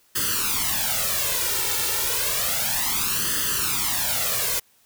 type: noise with flanger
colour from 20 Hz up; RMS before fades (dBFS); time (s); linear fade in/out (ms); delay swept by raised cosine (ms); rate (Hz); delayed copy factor
white; -24; 0.15-4.6; 10; 0.63 to 2.23; 0.31; +0.9
effects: white hiss -60 dBFS RMS until 4.85 s